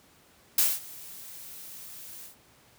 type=noise with ADSR envelope; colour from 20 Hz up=blue; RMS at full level=-21 dBFS; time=0.58-2.36 s; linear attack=3 ms; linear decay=210 ms; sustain=-23 dB; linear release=120 ms; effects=pink hiss -59 dBFS RMS until 2.78 s + high-pass 80 Hz 12 dB/octave